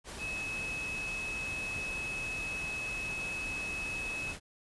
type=tone in noise; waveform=sine; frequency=2574 Hz; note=E7; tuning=42 cents flat; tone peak=-35 dBFS; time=0.18-4.35 s; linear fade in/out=50 ms; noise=pink; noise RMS=-43 dBFS; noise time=0.04-4.4 s; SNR=+5 dB; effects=resampled to 24000 Hz